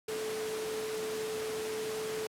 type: tone in noise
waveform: sine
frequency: 435.9 Hz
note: A4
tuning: 16 cents flat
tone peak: -34 dBFS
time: 0.08-2.27 s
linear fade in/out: 5 ms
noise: pink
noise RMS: -40 dBFS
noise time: 0.08-2.27 s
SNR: +3 dB
effects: high-pass 200 Hz 12 dB/octave + low-pass 12000 Hz 12 dB/octave